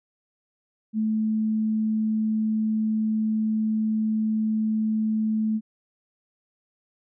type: tone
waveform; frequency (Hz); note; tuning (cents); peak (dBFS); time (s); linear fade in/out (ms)
sine; 217.8; A3; -17; -21; 0.93-5.61; 50
effects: none